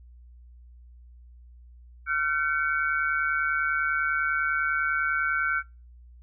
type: tone cluster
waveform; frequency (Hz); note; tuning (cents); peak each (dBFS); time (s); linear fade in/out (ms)
sine; 1375 / 1525 / 2245; F6 / G6 / C#7; -27 / -48 / +21; -27 / -26 / -32; 2.06-5.63; 50
effects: noise-tail reverb RT60 0.3 s tail -25 dB re dry + added 60 Hz sine -47 dBFS peak until 6.22 s